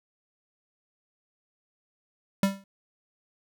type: tone with exponential decay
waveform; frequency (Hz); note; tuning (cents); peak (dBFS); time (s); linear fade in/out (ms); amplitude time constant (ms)
square; 196; G3; 0; -18; 2.43-2.64; 2; 45
effects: none